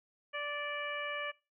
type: harmonic tone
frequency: 584 Hz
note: D5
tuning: 10 cents flat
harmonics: 1 / 2 / 3 / 4 / 5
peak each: -41 / -42 / -41 / -42 / -45 dBFS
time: 0.33-1.32 s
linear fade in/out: 20 ms
effects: noise-tail reverb RT60 0.3 s tail -23 dB re dry